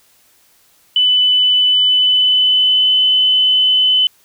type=tone with pitch glide; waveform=sine; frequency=2997 to 3023 Hz; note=F#7 to F#7; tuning=+22 to +36 cents; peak=-9 dBFS; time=0.96-4.07 s; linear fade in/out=2 ms; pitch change=+14 cents; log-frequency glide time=1.67-2.97 s; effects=white hiss -53 dBFS RMS until 4.24 s